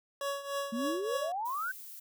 25% pulse tone with tremolo, 560 Hz, C#5, 18 cents sharp, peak -27 dBFS, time 0.21-1.32 s, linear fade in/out 2 ms, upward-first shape triangle, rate 3.4 Hz, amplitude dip 80%
sine exponential sweep, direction up, 220 to 1580 Hz, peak -32 dBFS, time 0.72-1.72 s, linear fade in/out 10 ms
violet noise, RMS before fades -47 dBFS, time 1.45-2 s, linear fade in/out 10 ms
effects none

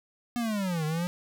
square linear two-way sweep, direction down then up, 244.7 to 151.4 to 180.2 Hz, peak -28 dBFS, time 0.36-1.07 s, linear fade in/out 0 ms, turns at 0.85 s, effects 11-bit

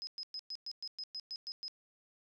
sine tone bursts, 5070 Hz, D#8, 32 cents sharp, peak -39 dBFS, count 11, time 0.02-1.681 s, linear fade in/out 0 ms, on 51 ms, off 110 ms, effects none

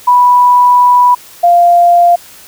sine tone pair in turn, 984 / 695.8 Hz, B5 / F5, -7 / -7 cents, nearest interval tritone, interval 600 cents, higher first, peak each -3 dBFS, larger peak neither, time 0.07-1.15 / 1.43-2.16 s, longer first, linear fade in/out 10 ms, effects white hiss -36 dBFS RMS until 2.47 s

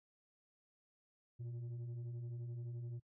sine tone with frequency modulation, 120.3 Hz, B2, 45 cents flat, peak -40 dBFS, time 1.39-3 s, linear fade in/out 20 ms, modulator 229 Hz, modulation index 0.23, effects noise-tail reverb RT60 0.1 s tail -26 dB re dry + tanh soft clip ceiling -41 dBFS

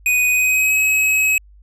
square tone with pitch glide, 2489 to 2557 Hz, D#7 to D#7, 0 to +47 cents, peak -14 dBFS, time 0.06-1.38 s, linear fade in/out 2 ms, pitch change +47 cents, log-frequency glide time 0.3-0.78 s, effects added 50 Hz sine -43 dBFS peak until 1.62 s

